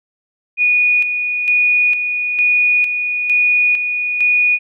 sine tone with tremolo, 2461 Hz, D#7, 20 cents flat, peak -10 dBFS, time 0.57-4.59 s, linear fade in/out 50 ms, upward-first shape square, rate 1.1 Hz, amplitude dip 50%, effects none

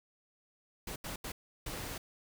pink noise bursts at uneven times, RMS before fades -41 dBFS, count 4, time 0.87-0.96 / 1.04-1.16 / 1.24-1.32 / 1.66-1.98 s, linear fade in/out 5 ms, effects none

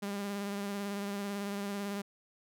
sawtooth tone with vibrato, 201.1 Hz, G3, 44 cents sharp, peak -31 dBFS, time 0.02-2.02 s, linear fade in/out 10 ms, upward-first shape triangle, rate 18 Hz, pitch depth 32 cents each way, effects none

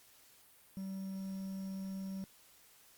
triangle tone with quantisation, 192.1 Hz, G3, 35 cents flat, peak -37 dBFS, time 0.77-2.24 s, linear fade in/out 0 ms, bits 10, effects white hiss -63 dBFS RMS until 2.97 s + Opus 48 kbps

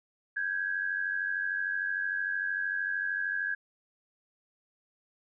sine tone pair together, 1568 / 1661.2 Hz, G6 / G#6, 0 / 0 cents, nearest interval minor second, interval 100 cents, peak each -33 / -31 dBFS, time 0.36-3.55 s, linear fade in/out 10 ms, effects none

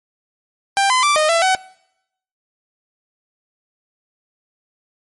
sawtooth tone with pitch steps, 790 / 1020 / 1171 / 616 / 669 / 753 Hz, G5 / C6 / D6 / D#5 / E5 / F#5, +13 / -44 / -5 / -17 / +25 / +30 cents, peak -9 dBFS, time 0.77-1.55 s, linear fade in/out 0 ms, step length 130 ms, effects noise-tail reverb RT60 0.8 s tail -23 dB re dry + MP3 48 kbps

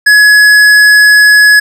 sine tone with tanh clipping, 1689 Hz, G#6, 29 cents sharp, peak -3 dBFS, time 0.06-1.6 s, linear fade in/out 10 ms, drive 14 dB, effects none

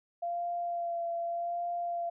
sine tone with vibrato, 688 Hz, F5, 26 cents flat, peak -31 dBFS, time 0.22-2.1 s, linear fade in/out 10 ms, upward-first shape sine, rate 0.84 Hz, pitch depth 19 cents each way, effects none

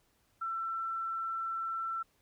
sine tone, 1341 Hz, E6, 29 cents sharp, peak -33 dBFS, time 0.41-2.03 s, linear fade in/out 10 ms, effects pink hiss -72 dBFS RMS until 2.21 s

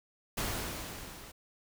pink noise with level ramp, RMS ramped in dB -33 to -50 dBFS, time 0.37-1.32 s, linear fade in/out 10 ms, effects none

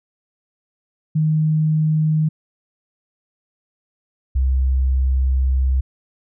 sine tone pair in turn, 155.56 / 65.4 Hz, D#3 / C2, 0 / 0 cents, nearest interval octave + minor third, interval 1500 cents, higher first, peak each -14 dBFS, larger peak neither, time 1.15-2.29 / 4.35-5.81 s, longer second, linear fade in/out 10 ms, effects none

